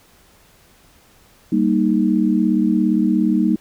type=chord; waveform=sine; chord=Eb major; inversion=first; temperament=equal; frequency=196 / 233.1 / 311.1 Hz; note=G3 / Bb3 / Eb4; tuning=0 / 0 / 0 cents; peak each=-18 dBFS; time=1.52-3.56 s; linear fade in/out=5 ms; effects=pink hiss -52 dBFS RMS until 3.6 s